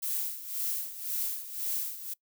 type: noise with tremolo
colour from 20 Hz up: violet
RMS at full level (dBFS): -31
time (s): 0.02-2.14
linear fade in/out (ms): 10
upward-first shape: sine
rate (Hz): 1.9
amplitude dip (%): 75
effects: noise-tail reverb RT60 0.1 s tail -23 dB re dry